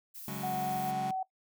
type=noise; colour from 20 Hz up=violet; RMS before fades=-45 dBFS; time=0.14-0.92 s; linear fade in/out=20 ms
type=chord; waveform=sawtooth; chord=C# suspended fourth; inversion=none; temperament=just; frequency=138.59 / 184.79 / 207.9 Hz; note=C#3 / F#3 / G#3; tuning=0 / -2 / +2 cents; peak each=-37 dBFS; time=0.28-1.11 s; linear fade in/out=2 ms
type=tone with pitch glide; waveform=sine; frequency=740 to 755.5 Hz; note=F#5 to F#5; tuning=0 to +36 cents; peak=-31 dBFS; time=0.43-1.23 s; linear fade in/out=5 ms; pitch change=+36 cents; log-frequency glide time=0.64-1.11 s
effects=noise-tail reverb RT60 0.1 s tail -19 dB re dry